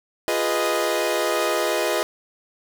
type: chord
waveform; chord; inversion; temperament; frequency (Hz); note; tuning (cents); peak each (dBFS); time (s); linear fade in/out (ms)
sawtooth; F half-diminished seventh; none; equal; 349.2 / 415.3 / 493.9 / 622.3; F4 / Ab4 / Cb5 / Eb5; 0 / 0 / 0 / 0; -23 / -23 / -23 / -20; 0.28-2.03; 0
effects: none